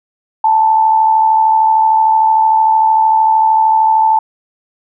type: tone with amplitude modulation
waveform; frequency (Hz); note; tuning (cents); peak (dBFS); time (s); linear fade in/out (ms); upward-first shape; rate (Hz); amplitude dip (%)
sine; 880; A5; 0; -5; 0.44-4.19; 5; sine; 73.2; 45
effects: none